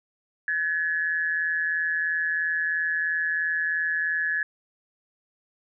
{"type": "tone with amplitude modulation", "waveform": "sine", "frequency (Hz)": 1700, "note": "G#6", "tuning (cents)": 40, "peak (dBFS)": -20, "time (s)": [0.48, 4.43], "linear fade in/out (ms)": 2, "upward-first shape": "sine", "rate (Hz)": 163, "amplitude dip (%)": 65, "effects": []}